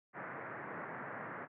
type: band-pass noise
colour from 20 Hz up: white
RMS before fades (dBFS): -45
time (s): 0.13-1.48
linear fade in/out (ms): 50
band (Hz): 110 to 1900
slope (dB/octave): 48
effects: none